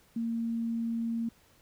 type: tone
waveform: sine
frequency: 230.1 Hz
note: A#3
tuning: 22 cents flat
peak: -29 dBFS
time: 0.16-1.29 s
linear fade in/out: 5 ms
effects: pink hiss -63 dBFS RMS until 1.61 s